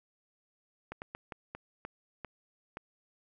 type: slowing click train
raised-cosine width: 0.5 ms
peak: -25 dBFS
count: 8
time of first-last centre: 0.92-2.771 s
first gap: 99 ms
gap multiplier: 1.32
effects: none